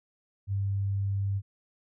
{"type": "tone", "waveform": "sine", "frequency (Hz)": 98.9, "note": "G2", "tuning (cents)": 16, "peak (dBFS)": -26, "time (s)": [0.47, 1.42], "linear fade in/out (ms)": 50, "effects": []}